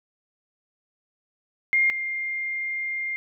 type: tone pair in turn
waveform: sine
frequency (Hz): 2121 / 2111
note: C7 / C7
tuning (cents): +23 / +15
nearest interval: unison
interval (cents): 8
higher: first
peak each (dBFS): -17 / -26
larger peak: first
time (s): 1.73-1.9 / 1.9-3.16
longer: second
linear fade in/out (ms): 0
effects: none